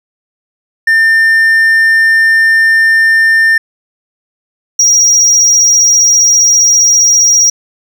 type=tone pair in turn; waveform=triangle; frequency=1800 / 5695 Hz; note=A6 / F8; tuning=+39 / +33 cents; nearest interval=octave + minor sixth; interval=1994 cents; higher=second; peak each=-3 dBFS; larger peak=neither; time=0.87-3.58 / 4.79-7.5 s; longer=neither; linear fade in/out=5 ms; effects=none